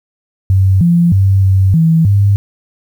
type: tone with pitch steps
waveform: sine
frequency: 95.5 / 171.7 / 97 / 95.6 / 162.8 / 100.5 Hz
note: G2 / F3 / G2 / G2 / E3 / G2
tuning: -45 / -29 / -18 / -43 / -21 / +44 cents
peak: -6 dBFS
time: 0.5-2.36 s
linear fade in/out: 0 ms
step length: 310 ms
effects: 7-bit